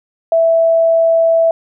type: tone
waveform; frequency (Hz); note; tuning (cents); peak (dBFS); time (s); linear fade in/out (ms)
sine; 659.3; E5; 0; -8; 0.32-1.51; 2
effects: none